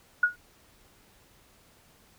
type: tone with exponential decay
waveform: sine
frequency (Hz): 1450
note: F#6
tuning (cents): -35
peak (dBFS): -15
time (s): 0.23-0.36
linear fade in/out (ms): 5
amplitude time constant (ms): 28
effects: pink hiss -60 dBFS RMS until 2.18 s